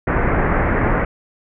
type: low-pass noise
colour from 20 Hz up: pink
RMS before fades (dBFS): -17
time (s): 0.07-1.05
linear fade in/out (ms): 5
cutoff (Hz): 2100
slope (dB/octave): 48
effects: none